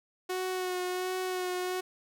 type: tone with vibrato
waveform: sawtooth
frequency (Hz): 366.9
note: F#4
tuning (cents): -15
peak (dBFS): -27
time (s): 0.29-1.81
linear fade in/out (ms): 10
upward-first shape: sine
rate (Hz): 1.4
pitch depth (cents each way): 21
effects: none